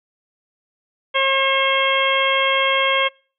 harmonic tone, 539 Hz, C#5, 49 cents flat, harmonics 1 / 2 / 3 / 4 / 5 / 6, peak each -21 / -21 / -26 / -21 / -26 / -22 dBFS, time 1.14-3.09 s, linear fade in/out 20 ms, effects noise-tail reverb RT60 0.4 s tail -26 dB re dry

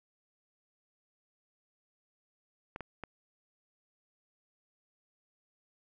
clicks, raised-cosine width 0.5 ms, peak -25 dBFS, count 3, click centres 2.761 / 2.807 / 3.037 s, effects none

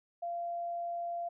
sine tone, 689 Hz, F5, 24 cents flat, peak -34 dBFS, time 0.22-1.29 s, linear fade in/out 10 ms, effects none

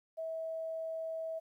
sine tone, 648 Hz, E5, 30 cents flat, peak -36 dBFS, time 0.17-1.4 s, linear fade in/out 20 ms, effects 12-bit

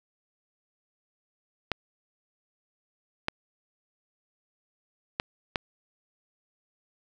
clicks, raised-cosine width 0.3 ms, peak -10 dBFS, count 4, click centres 1.717 / 3.284 / 5.199 / 5.558 s, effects none

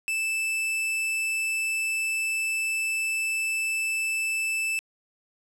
45% pulse tone, 2637 Hz, E7, in tune, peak -25 dBFS, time 0.08-4.79 s, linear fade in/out 0 ms, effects low-pass 12000 Hz 12 dB/octave

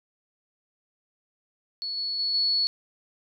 sine tone with level steps, 4400 Hz, C#8, 14 cents flat, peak -29 / -27 / -24 / -21 dBFS, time 1.82-2.67 s, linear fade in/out 0 ms, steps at 1.97 / 2.19 / 2.34 s, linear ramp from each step 5 ms, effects none

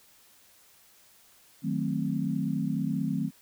sine chord, D# diminished seventh, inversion none, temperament equal, 155.56 / 185 / 220 / 261.6 Hz, D#3 / F#3 / A3 / C4, 0 / 0 / 0 / 0 cents, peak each -32 dBFS, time 1.62-3.31 s, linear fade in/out 50 ms, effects white hiss -59 dBFS RMS until 3.41 s

